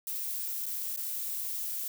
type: noise with dropouts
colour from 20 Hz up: violet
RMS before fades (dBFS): -35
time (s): 0.07-1.88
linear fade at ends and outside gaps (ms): 2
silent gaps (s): 0.658-0.662 / 0.963-0.973
effects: none